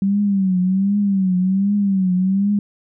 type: tone with vibrato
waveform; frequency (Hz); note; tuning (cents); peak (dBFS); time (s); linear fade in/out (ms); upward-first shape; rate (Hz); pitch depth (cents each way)
sine; 193; G3; -27; -14; 0.02-2.59; 2; triangle; 1.3; 120
effects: none